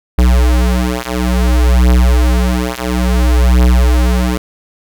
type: beating tone pair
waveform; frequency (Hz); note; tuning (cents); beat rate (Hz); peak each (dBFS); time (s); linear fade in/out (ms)
square; 61.2 / 61.78; B1 / B1; -15 / +1; 0.58; -12; 0.18-4.38; 5
effects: none